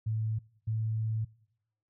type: tone pair in turn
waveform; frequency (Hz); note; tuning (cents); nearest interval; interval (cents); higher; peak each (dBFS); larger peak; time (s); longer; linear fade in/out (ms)
sine; 110 / 110.41; A2 / A2; 0 / +6; unison; 6; second; -28; neither; 0.06-0.39 / 0.67-1.25; second; 10
effects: noise-tail reverb RT60 0.9 s tail -25 dB re dry